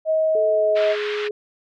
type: tone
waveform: sine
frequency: 633 Hz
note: D#5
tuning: 30 cents sharp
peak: -16 dBFS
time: 0.05-0.96 s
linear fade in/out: 50 ms
type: tone with pitch glide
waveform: sine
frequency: 435.3 to 418.1 Hz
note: A4 to G#4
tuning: -19 to +12 cents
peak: -23 dBFS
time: 0.35-1.31 s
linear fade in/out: 2 ms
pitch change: -69 cents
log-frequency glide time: 0.49-0.87 s
type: band-pass noise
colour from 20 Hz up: pink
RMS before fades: -31 dBFS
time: 0.75-1.29 s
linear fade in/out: 20 ms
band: 1300 to 3400 Hz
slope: 24 dB/octave
effects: none